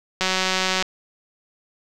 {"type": "click train", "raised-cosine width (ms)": 0.2, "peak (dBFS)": -4, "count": 116, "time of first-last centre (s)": [0.21, 0.825], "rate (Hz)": 187, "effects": []}